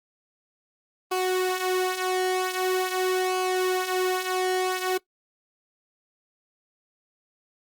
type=tone with flanger; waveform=sawtooth; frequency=370 Hz; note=F#4; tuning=in tune; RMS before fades=-25 dBFS; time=1.11-4.98 s; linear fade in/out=10 ms; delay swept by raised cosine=0.53 to 6.23 ms; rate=0.44 Hz; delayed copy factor=-0.6; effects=noise-tail reverb RT60 0.1 s tail -19 dB re dry + Opus 24 kbps